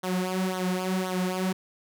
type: tone with flanger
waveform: sawtooth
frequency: 185 Hz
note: F#3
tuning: in tune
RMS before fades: -28 dBFS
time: 0.03-1.53 s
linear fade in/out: 10 ms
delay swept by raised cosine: 0.4 to 4.9 ms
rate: 1.9 Hz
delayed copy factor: -0.75
effects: none